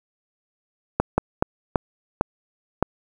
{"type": "slowing click train", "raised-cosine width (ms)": 1, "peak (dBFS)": -3, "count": 6, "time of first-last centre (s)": [1, 2.826], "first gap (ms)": 180, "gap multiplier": 1.36, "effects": ["7-bit"]}